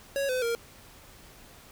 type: tone with pitch steps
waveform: square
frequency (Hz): 554.4 / 508.4 / 466.2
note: C#5 / C5 / A#4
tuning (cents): 0 / -50 / 0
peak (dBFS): -27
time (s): 0.16-0.55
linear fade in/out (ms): 0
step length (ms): 130
effects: pink hiss -52 dBFS RMS until 1.71 s